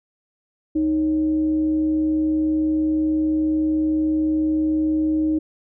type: tone with frequency modulation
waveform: sine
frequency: 311.1 Hz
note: D#4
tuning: in tune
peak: -17 dBFS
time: 0.75-5.39 s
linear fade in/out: 10 ms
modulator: 244 Hz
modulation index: 0.23
effects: none